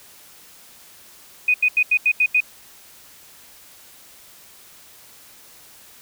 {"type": "tone bursts", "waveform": "sine", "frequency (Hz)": 2489, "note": "D#7", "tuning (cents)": 0, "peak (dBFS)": -13, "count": 7, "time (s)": [1.48, 2.405], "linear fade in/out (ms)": 5, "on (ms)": 61, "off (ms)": 83, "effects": ["white hiss -47 dBFS RMS until 6.01 s"]}